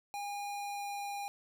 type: tone with pitch glide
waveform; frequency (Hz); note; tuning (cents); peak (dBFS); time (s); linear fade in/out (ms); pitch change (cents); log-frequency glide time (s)
square; 813 to 808.3; G#5 to G#5; -37 to -47; -38; 0.14-1.28; 0; -10; 0.48-1.06
effects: none